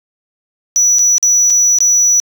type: tone with dropouts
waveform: sine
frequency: 5900 Hz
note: F#8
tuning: 6 cents flat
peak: -5 dBFS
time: 0.76-2.2 s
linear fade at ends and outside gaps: 0 ms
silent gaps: 0.986-0.992 / 1.181-1.228 / 1.501-1.505 / 1.786-1.805 s
effects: tanh soft clip ceiling -6 dBFS